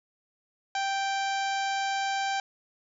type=harmonic tone; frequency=784 Hz; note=G5; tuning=in tune; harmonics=1 / 2 / 3 / 4 / 5 / 6 / 7 / 8 / 9; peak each=-28 / -34 / -38 / -40 / -42 / -44 / -45 / -46 / -47 dBFS; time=0.75-2.4 s; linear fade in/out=2 ms; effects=none